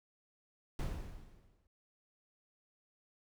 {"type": "noise with exponential decay", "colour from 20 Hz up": "brown", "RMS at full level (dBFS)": -34, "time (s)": [0.79, 1.67], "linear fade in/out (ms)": 2, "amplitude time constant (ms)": 190, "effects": []}